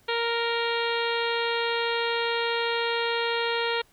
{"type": "harmonic tone", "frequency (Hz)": 466.2, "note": "A#4", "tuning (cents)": 0, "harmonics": [1, 2, 3, 4, 5, 6, 7, 8, 9], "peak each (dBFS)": [-28, -31, -33, -34, -35, -36, -36, -37, -38], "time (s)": [0.08, 3.82], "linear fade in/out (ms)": 10, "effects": ["pink hiss -61 dBFS RMS until 3.92 s"]}